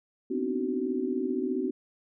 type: tone cluster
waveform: sine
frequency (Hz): 245.7 / 260.5 / 299 / 322 / 376.4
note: B3 / C4 / D4 / E4 / F#4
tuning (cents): -9 / -7 / +31 / -41 / +30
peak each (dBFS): -36 / -31 / -35 / -38 / -31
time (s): 0.3-1.71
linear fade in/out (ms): 10
effects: none

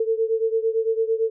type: beating tone pair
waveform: sine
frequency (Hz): 445.6 / 454.5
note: A4 / A#4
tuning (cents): +22 / -44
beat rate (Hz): 8.9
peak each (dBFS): -21 / -24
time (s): 0-1.3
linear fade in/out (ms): 5
effects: none

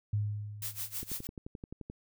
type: tone with exponential decay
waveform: sine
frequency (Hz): 104.3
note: G#2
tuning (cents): +8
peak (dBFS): -26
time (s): 0.13-1.24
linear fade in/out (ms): 5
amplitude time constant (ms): 240
type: noise with tremolo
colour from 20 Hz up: blue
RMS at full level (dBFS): -36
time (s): 0.62-1.27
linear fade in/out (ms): 2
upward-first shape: sine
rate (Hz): 6.3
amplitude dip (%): 90
type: click train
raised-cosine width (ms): 3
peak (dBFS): -29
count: 11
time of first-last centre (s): 1.03-1.9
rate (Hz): 11.5
effects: none

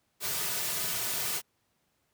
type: noise with comb filter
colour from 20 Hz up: white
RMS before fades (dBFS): -32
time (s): 0.2-1.42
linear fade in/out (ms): 50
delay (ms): 3.7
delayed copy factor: -0.65
effects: pink hiss -74 dBFS RMS until 2.13 s + high-pass 80 Hz 12 dB/octave

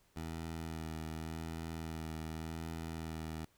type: tone with vibrato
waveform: 15% pulse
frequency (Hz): 80.7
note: E2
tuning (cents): -36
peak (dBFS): -34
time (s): 0.16-3.45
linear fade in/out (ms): 5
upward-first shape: sine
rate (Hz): 0.87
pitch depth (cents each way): 25
effects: pink hiss -71 dBFS RMS until 3.57 s

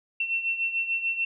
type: beating tone pair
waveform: sine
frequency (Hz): 2700 / 2706.8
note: E7 / E7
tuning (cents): +41 / +45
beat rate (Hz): 6.8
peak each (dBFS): -32 / -26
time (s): 0.2-1.25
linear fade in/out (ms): 5
effects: none

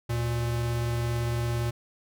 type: tone pair together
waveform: square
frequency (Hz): 74.52 / 118.3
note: D2 / A#2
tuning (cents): +26 / +26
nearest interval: minor sixth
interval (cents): 800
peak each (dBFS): -36 / -27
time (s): 0.09-1.71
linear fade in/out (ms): 10
effects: none

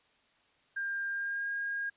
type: tone with pitch glide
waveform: sine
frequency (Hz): 1600 to 1626.1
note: G6 to G#6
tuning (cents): +35 to -37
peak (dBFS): -32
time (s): 0.76-1.9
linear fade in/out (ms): 10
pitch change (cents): +28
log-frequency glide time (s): 1.1-1.49
effects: white hiss -68 dBFS RMS until 1.96 s + resampled to 8000 Hz

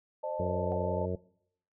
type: chord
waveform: sine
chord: A diminished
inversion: first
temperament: equal with one note detuned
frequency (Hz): 523.3 / 608.4 / 880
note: C5 / Eb5 / A5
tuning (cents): 0 / -39 / 0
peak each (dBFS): -38 / -35 / -38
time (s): 0.23-1.06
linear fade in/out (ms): 10
type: harmonic tone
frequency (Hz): 91.1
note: F#2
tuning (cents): -26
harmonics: 1 / 2 / 3 / 4 / 5 / 6 / 7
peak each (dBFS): -35 / -36 / -46 / -40 / -36 / -39 / -44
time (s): 0.39-1.16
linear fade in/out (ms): 10
type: tone with exponential decay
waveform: sine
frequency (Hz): 740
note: F#5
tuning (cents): 0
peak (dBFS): -34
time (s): 0.72-0.8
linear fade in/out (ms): 0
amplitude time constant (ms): 16
effects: noise-tail reverb RT60 0.7 s tail -22 dB re dry

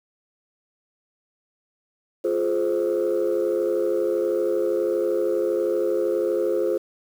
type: chord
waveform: sine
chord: F minor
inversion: none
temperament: equal with one note detuned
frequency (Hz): 349.2 / 421.8 / 523.3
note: F4 / Ab4 / C5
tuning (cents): 0 / +27 / 0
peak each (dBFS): -23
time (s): 2.24-6.78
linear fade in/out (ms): 10
effects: tanh soft clip ceiling -15 dBFS + 8-bit

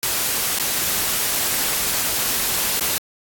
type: noise with dropouts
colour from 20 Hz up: white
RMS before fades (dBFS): -21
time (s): 0.03-2.98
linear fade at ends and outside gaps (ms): 0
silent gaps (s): 0.586-0.598 / 2.796-2.809
effects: AAC 64 kbps

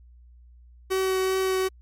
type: tone with vibrato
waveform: 45% pulse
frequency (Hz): 378.1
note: F#4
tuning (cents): +38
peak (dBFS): -22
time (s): 0.9-1.69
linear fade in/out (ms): 20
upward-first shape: triangle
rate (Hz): 2.6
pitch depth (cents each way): 10
effects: added 60 Hz sine -48 dBFS peak until 1.81 s + MP3 64 kbps

